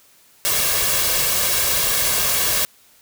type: noise with comb filter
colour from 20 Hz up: white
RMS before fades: -19 dBFS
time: 0.45-2.65 s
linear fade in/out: 0 ms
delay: 1.8 ms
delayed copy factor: +0.55
effects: white hiss -53 dBFS RMS until 3.01 s